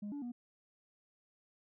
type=tone with pitch steps; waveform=sine; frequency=206.3 / 287.5 / 241.9 Hz; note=G#3 / D4 / B3; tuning=-11 / -37 / -36 cents; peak=-37 dBFS; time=0.02-0.32 s; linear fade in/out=10 ms; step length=100 ms; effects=tanh soft clip ceiling -38 dBFS